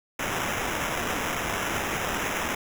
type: noise with sample-and-hold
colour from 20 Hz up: blue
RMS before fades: -29 dBFS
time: 0.19-2.55 s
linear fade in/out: 5 ms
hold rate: 4410 Hz
effects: none